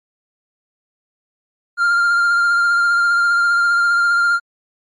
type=tone with vibrato; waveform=triangle; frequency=1396.9 Hz; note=F6; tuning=in tune; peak=-10 dBFS; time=1.77-4.4 s; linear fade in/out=50 ms; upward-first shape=sine; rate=15 Hz; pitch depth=18 cents each way; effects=MP3 48 kbps